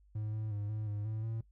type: tone with pitch steps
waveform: triangle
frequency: 107.1 / 108.5 / 103.1 / 107.7 / 103.7 / 109.2 / 112.3 Hz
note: A2 / A2 / G#2 / A2 / G#2 / A2 / A2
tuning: -46 / -24 / -12 / -37 / -2 / -13 / +36 cents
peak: -33 dBFS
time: 0.15-1.41 s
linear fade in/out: 5 ms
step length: 180 ms
effects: noise-tail reverb RT60 0.1 s tail -19 dB re dry + added 50 Hz sine -61 dBFS peak until 1.51 s